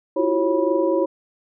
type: tone cluster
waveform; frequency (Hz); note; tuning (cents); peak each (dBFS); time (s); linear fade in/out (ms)
sine; 327.6 / 350.9 / 376.2 / 547 / 977; E4 / F4 / F#4 / C#5 / B5; -11 / +8 / +29 / -23 / -19; -22 / -24 / -24 / -21 / -29; 0.16-1.06; 10
effects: none